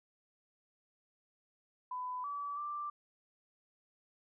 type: tone with pitch steps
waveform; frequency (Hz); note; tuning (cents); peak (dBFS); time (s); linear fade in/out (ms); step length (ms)
sine; 1001 / 1150 / 1178; B5 / D6 / D6; +23 / -37 / +5; -37; 1.91-2.9; 5; 330
effects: none